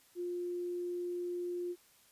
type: tone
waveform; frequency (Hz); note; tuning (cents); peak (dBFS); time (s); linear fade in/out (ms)
sine; 352.9; F4; +18; -35; 0.15-1.76; 50
effects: white hiss -65 dBFS RMS until 2.11 s + resampled to 32000 Hz

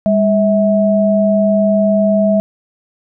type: tone pair together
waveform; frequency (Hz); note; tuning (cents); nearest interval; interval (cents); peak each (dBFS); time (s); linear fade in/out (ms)
sine; 201.9 / 648; G#3 / E5; -49 / -30; octave + minor sixth; 2019; -12; 0.06-2.4; 0
effects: none

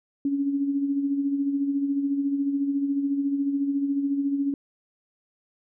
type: tone with tremolo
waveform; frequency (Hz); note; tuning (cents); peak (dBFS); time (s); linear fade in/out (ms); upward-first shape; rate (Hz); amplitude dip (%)
sine; 280; C#4; +18; -20; 0.25-4.54; 2; sine; 14; 50
effects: none

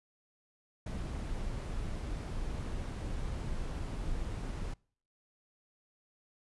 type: noise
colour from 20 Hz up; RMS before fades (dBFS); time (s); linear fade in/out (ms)
brown; -37; 0.86-4.74; 5
effects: noise-tail reverb RT60 0.5 s tail -26 dB re dry + resampled to 24000 Hz

